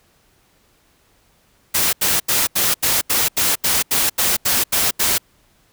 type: noise bursts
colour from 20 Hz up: white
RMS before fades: -17 dBFS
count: 13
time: 1.74-5.182 s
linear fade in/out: 10 ms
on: 190 ms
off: 81 ms
effects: pink hiss -58 dBFS RMS until 5.72 s